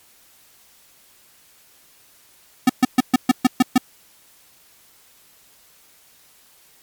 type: tone bursts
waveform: square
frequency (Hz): 253.3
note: B3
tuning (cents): +44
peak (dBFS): -10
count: 8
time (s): 2.67-3.78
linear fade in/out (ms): 5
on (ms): 25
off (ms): 130
effects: white hiss -53 dBFS RMS until 6.82 s + MP3 96 kbps